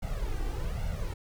brown noise with flanger, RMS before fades -32 dBFS, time 0.02-1.14 s, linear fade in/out 10 ms, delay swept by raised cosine 1.4 to 2.6 ms, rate 1.2 Hz, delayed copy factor +0.85, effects none

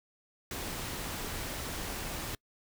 pink noise, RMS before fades -38 dBFS, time 0.51-2.35 s, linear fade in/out 2 ms, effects noise-tail reverb RT60 0.1 s tail -26 dB re dry

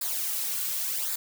blue noise with flanger, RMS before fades -30 dBFS, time 0.01-1.16 s, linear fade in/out 5 ms, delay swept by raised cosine 0.34 to 3.14 ms, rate 0.9 Hz, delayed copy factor -0.7, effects none

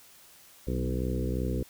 harmonic tone with a mistuned harmonic, 62.8 Hz, B1, 30 cents sharp, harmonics 1 / 2 / 3 / 4 / 5 / 6 / 7 / 8, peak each -31 / -34 / -36 / -37 / -38 / -39 / -39 / -40 dBFS, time 0.67-1.63 s, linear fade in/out 5 ms, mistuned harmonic 3, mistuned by +25 cents, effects white hiss -55 dBFS RMS until 1.69 s

